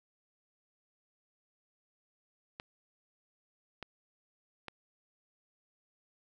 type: clicks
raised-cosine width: 0.3 ms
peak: -25 dBFS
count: 3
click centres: 2.599 / 3.827 / 4.683 s
effects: none